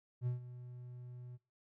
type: tone with ADSR envelope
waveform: triangle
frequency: 123.47 Hz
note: B2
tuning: in tune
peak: -30 dBFS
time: 0.21-1.38 s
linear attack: 56 ms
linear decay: 130 ms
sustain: -15 dB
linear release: 32 ms
effects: noise-tail reverb RT60 0.3 s tail -24 dB re dry